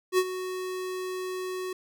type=tone with ADSR envelope; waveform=square; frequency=370 Hz; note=F#4; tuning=in tune; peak=-19 dBFS; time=0.12-1.73 s; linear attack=61 ms; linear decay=54 ms; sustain=-13 dB; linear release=4 ms; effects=none